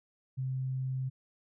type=tone; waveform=sine; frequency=130.81 Hz; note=C3; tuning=in tune; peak=-31 dBFS; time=0.37-1.1 s; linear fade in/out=20 ms; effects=none